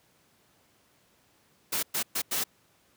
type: noise bursts at uneven times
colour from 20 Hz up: white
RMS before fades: -29 dBFS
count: 4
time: 1.72-1.83 / 1.94-2.03 / 2.15-2.22 / 2.31-2.44 s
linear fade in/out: 10 ms
effects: pink hiss -65 dBFS RMS until 2.96 s + high-pass 100 Hz 12 dB/octave